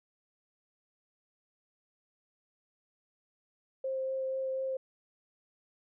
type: tone with vibrato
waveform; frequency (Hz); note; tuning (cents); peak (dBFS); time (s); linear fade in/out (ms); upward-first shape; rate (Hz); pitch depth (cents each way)
sine; 528; C5; +16; -31; 3.84-4.77; 5; sine; 4.1; 8
effects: none